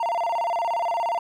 triangle tone with vibrato, 796 Hz, G5, 26 cents sharp, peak -20 dBFS, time 0-1.19 s, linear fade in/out 5 ms, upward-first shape square, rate 17 Hz, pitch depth 260 cents each way, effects none

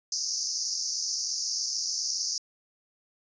pink band-pass noise, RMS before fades -31 dBFS, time 0.12-2.38 s, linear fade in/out 2 ms, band 4800 to 6500 Hz, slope 96 dB/octave, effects resampled to 16000 Hz

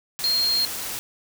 sine tone in noise, 4221 Hz, C8, 14 cents sharp, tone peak -19 dBFS, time 0.24-0.65 s, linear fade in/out 0 ms, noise white, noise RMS -31 dBFS, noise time 0.19-0.99 s, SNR +9 dB, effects none

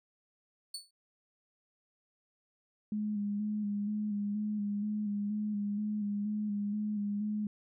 30% pulse tone with exponential decay, 4455 Hz, C#8, 8 cents sharp, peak -32 dBFS, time 0.74-0.91 s, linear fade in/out 5 ms, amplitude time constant 36 ms
sine tone with vibrato, 207.7 Hz, G#3, in tune, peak -31 dBFS, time 2.92-7.47 s, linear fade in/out 2 ms, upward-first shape square, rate 2.1 Hz, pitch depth 28 cents each way
effects none

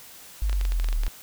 sine exponential sweep, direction down, 52.1 to 35.16 Hz, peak -21 dBFS, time 0.42-1.08 s, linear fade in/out 0 ms
clicks, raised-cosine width 0.2 ms, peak -18 dBFS, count 11, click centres 0.496 / 0.529 / 0.612 / 0.652 / 0.721 / 0.799 / 0.844 / 0.887 / 0.928 / 1.035 / 1.066 s
effects white hiss -46 dBFS RMS until 1.22 s

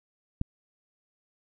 click, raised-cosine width 5 ms, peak -15 dBFS, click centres 0.414 s, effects none

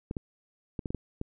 clicks, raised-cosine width 3 ms, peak -20 dBFS, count 7, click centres 0.111 / 0.168 / 0.792 / 0.858 / 0.905 / 0.947 / 1.214 s, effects none

